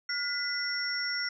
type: tone cluster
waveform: sine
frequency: 1431 / 2001 / 5480 Hz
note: F6 / B6 / F8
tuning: +42 / +22 / -34 cents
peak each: -35 / -35 / -32 dBFS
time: 0.09-1.29 s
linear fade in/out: 5 ms
effects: none